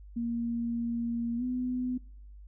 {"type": "tone with pitch glide", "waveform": "sine", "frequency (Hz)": [234.1, 250.9], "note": ["A#3", "B3"], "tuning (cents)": [8, 28], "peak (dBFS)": -29, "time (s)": [0.16, 1.98], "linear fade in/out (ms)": 10, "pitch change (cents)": 120, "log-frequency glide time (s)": [1.37, 1.43], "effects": ["noise-tail reverb RT60 0.7 s tail -24 dB re dry", "added 50 Hz sine -46 dBFS peak until 2.47 s"]}